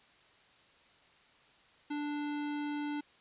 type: tone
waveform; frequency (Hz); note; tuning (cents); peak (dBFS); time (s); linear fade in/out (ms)
square; 293.7; D4; 0; -35; 1.9-3.01; 10
effects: white hiss -63 dBFS RMS until 3.2 s + resampled to 8000 Hz